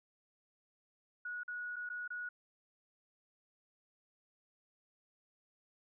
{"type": "tone with dropouts", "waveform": "sine", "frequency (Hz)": 1459, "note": "F#6", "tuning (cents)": -25, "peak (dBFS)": -39, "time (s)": [1.25, 2.29], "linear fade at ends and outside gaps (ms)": 5, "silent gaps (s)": [[1.434, 1.479], [1.76, 1.764], [1.891, 1.899], [2.078, 2.103]], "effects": []}